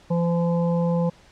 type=harmonic tone; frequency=170.7 Hz; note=F3; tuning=39 cents flat; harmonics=1 / 3 / 5 / 6; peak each=-20 / -25 / -34 / -38 dBFS; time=0.1-1.1 s; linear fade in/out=10 ms; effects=pink hiss -53 dBFS RMS until 1.31 s + low-pass 6000 Hz 12 dB/octave